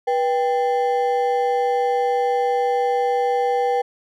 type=ring-modulated tone; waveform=triangle; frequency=638 Hz; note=D#5; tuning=43 cents sharp; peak=-12 dBFS; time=0.07-3.82 s; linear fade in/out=10 ms; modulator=151 Hz; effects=none